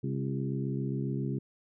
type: harmonic tone with a mistuned harmonic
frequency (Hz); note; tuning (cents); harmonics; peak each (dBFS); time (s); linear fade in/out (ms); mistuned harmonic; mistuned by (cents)
67.3; C2; +49; 2 / 3 / 4 / 5 / 6; -32 / -36 / -38 / -40 / -42; 0.03-1.39; 10; 5; +41
effects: none